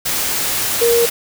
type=tone in noise; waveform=sine; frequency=469.4 Hz; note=A#4; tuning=12 cents sharp; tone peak=-11 dBFS; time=0.81-1.06 s; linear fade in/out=10 ms; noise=white; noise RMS=-19 dBFS; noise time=0.05-1.1 s; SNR=+5 dB; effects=none